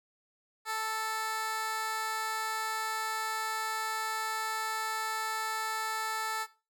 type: tone with high-pass filter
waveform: 15% pulse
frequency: 440 Hz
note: A4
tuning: in tune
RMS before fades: -34 dBFS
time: 0.65-6.47 s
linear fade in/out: 50 ms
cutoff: 970 Hz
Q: 1
effects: noise-tail reverb RT60 0.3 s tail -17 dB re dry